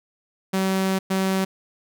sawtooth tone bursts at uneven times, 190.7 Hz, G3, 47 cents flat, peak -16 dBFS, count 2, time 0.53-0.99 / 1.1-1.45 s, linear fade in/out 10 ms, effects none

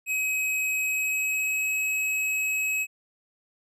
square tone with pitch glide, 2542 to 2560 Hz, D#7 to D#7, +36 to +49 cents, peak -25 dBFS, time 0.06-2.87 s, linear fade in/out 50 ms, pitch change +13 cents, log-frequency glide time 0.79-1.74 s, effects resampled to 32000 Hz

